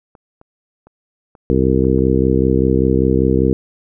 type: clicks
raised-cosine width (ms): 1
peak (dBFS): -29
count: 6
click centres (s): 0.152 / 0.414 / 0.87 / 1.352 / 1.845 / 1.986
type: harmonic tone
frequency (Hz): 65.1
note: C2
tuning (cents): -8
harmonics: 1 / 2 / 3 / 4 / 5 / 6 / 7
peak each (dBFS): -19 / -19 / -19 / -19 / -19 / -19 / -19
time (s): 1.5-3.53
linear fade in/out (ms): 0
effects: none